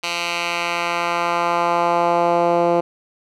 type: tone with band-pass filter sweep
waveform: 10% pulse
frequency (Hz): 172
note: F3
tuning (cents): -26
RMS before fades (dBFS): -19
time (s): 0.03-2.81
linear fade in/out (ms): 10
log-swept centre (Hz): 3300 to 490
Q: 1.2
effects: none